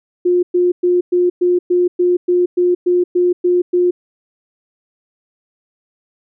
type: tone bursts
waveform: sine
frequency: 356 Hz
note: F4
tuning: 33 cents sharp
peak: -10 dBFS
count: 13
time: 0.25-3.91 s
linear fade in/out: 10 ms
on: 180 ms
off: 110 ms
effects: none